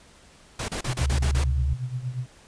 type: noise bursts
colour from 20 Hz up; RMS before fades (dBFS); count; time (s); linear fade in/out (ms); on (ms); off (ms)
pink; -30; 7; 0.59-1.44; 5; 94; 32
type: tone with tremolo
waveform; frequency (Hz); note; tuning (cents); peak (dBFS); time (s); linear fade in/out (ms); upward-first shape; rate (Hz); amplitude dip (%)
sine; 125.9; B2; +34; -24; 0.87-2.26; 5; triangle; 8.5; 85
type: tone with vibrato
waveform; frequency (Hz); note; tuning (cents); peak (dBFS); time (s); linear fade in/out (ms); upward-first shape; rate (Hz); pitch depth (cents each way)
sine; 69.3; C#2; 0; -21; 1.01-1.74; 5; sine; 7.8; 55
effects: pink hiss -53 dBFS RMS until 2.47 s + resampled to 22050 Hz